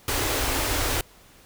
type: band-stop noise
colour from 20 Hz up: pink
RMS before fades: -25 dBFS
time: 0.08-1.01 s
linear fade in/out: 2 ms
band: 130 to 250 Hz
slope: 96 dB/octave
effects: pink hiss -53 dBFS RMS until 1.45 s